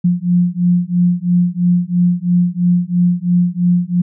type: beating tone pair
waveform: sine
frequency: 175.2 / 178.2 Hz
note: F3 / F3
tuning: +6 / +35 cents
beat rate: 3 Hz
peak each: -14 dBFS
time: 0.04-4.02 s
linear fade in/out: 10 ms
effects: none